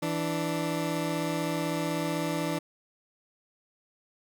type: tone pair together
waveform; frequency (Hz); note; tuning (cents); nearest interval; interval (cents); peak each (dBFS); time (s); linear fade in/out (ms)
20% pulse; 164.81 / 293.7; E3 / D4; 0 / 0; minor seventh; 1000; -26; 0.02-2.59; 10
effects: none